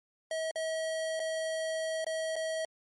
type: tone with dropouts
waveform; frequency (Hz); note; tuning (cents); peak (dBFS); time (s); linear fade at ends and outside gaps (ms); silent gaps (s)
square; 641; E5; -49; -32; 0.31-2.65; 2; 0.511-0.557 / 1.195-1.2 / 2.045-2.066 / 2.357-2.363
effects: MP3 48 kbps